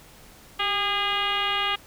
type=tone with frequency modulation; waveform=sine; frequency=2043 Hz; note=C7; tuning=42 cents flat; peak=-22 dBFS; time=0.59-1.76 s; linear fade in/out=10 ms; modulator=413 Hz; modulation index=3.2; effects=pink hiss -50 dBFS RMS until 1.86 s